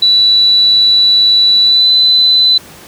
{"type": "tone with pitch glide", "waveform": "sine", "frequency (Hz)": [3951, 4011], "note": ["B7", "B7"], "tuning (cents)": [0, 26], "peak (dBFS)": -5, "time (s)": [0.02, 2.58], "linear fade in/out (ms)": 5, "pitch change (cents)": 26, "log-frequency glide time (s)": [1.62, 1.9], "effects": ["pink hiss -35 dBFS RMS until 2.87 s", "high-pass 100 Hz 12 dB/octave"]}